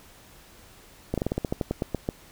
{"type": "slowing click train", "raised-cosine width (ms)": 2, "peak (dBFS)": -12, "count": 13, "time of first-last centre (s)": [1.14, 2.089], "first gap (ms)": 37, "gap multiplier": 1.13, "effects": ["pink hiss -52 dBFS RMS until 2.31 s"]}